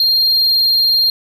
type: tone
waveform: triangle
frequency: 4207 Hz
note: C8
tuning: 9 cents sharp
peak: -9 dBFS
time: 0-1.1 s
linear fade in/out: 2 ms
effects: none